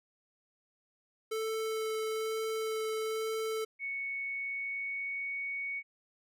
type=tone with vibrato; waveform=square; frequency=440 Hz; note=A4; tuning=in tune; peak=-33 dBFS; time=1.31-3.65 s; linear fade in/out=10 ms; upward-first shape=sine; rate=1.1 Hz; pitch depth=8 cents each way
type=tone with pitch glide; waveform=sine; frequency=2217 to 2230 Hz; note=C#7 to C#7; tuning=0 to +10 cents; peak=-34 dBFS; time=3.79-5.83 s; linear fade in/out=50 ms; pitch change=+10 cents; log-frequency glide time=4.24-5.33 s
effects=none